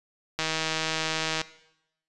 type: click train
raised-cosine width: 0.2 ms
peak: -10 dBFS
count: 164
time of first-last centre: 0.39-1.415 s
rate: 159 Hz
effects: noise-tail reverb RT60 0.8 s tail -17 dB re dry + resampled to 24000 Hz